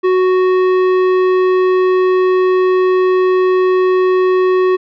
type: tone with tanh clipping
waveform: sine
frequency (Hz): 370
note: F#4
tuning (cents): 0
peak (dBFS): -11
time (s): 0.03-4.77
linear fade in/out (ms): 20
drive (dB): 13
effects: none